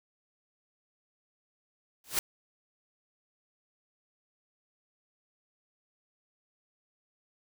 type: noise with exponential growth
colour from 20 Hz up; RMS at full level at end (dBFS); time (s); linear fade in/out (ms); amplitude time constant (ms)
white; -24; 2.04-2.19; 2; 32
effects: none